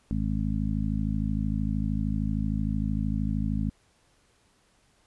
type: harmonic tone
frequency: 53.1 Hz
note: G#1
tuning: 39 cents sharp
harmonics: 1 / 2 / 3 / 4 / 5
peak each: -30 / -32 / -32 / -30 / -35 dBFS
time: 0.11-3.7 s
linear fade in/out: 0 ms
effects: pink hiss -65 dBFS RMS until 5.06 s + resampled to 24000 Hz